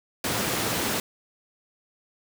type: high-pass noise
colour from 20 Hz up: pink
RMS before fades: -27 dBFS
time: 0.24-1 s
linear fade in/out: 2 ms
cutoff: 130 Hz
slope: 12 dB/octave
effects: none